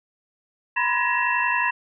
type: tone cluster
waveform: sine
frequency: 966 / 1017 / 1687 / 1889 / 2688 Hz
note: B5 / C6 / G#6 / A#6 / E7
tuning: -39 / -50 / +27 / +22 / +33 cents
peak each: -26 dBFS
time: 0.76-1.71 s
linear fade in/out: 10 ms
effects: none